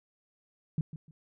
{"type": "tone with echo", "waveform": "sine", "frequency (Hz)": 155.56, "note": "D#3", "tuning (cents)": 0, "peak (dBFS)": -25, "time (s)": [0.78, 0.81], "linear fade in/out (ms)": 2, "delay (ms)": 150, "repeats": 2, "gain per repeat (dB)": -13, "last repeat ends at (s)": 1.11, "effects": []}